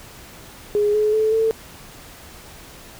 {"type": "tone with pitch steps", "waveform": "sine", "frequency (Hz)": [415.3, 425.3, 435.4, 445.9], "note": ["G#4", "G#4", "A4", "A4"], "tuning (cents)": [0, 41, -18, 23], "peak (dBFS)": -15, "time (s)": [0.75, 1.51], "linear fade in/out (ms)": 0, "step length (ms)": 190, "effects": ["pink hiss -42 dBFS RMS until 2.99 s"]}